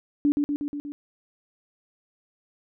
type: tone with echo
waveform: sine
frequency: 290 Hz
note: D4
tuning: 22 cents flat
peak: -17 dBFS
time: 0.25-0.32 s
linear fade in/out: 0 ms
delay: 120 ms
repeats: 5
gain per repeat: -3 dB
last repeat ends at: 0.92 s
effects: none